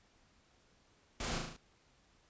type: noise with echo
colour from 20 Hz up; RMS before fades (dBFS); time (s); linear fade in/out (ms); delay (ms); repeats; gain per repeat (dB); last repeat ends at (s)
pink; -39; 1.2-1.38; 2; 37; 5; -3; 1.565
effects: pink hiss -69 dBFS RMS until 2.29 s + resampled to 16000 Hz